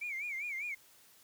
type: tone with vibrato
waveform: sine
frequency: 2262 Hz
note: C#7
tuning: 34 cents sharp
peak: -35 dBFS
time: 0.01-0.75 s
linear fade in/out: 10 ms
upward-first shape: sine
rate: 5 Hz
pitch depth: 140 cents each way
effects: tanh soft clip ceiling -32 dBFS + white hiss -62 dBFS RMS until 1.23 s